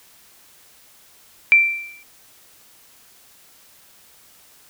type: tone with exponential decay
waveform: sine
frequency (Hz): 2349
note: D7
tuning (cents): 0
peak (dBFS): -6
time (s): 1.52-2.03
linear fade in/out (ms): 0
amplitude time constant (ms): 110
effects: white hiss -51 dBFS RMS until 4.69 s